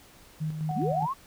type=tone with tremolo; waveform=sine; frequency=155.56 Hz; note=D#3; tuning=in tune; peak=-27 dBFS; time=0.4-1.07 s; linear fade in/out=20 ms; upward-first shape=square; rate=4.8 Hz; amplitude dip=45%
type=tone; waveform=sine; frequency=740 Hz; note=F#5; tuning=in tune; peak=-31 dBFS; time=0.69-1.05 s; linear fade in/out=2 ms
type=linear sweep; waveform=sine; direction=up; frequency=155.1 to 1140 Hz; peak=-27 dBFS; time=0.75-1.14 s; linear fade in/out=20 ms
effects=pink hiss -54 dBFS RMS until 1.26 s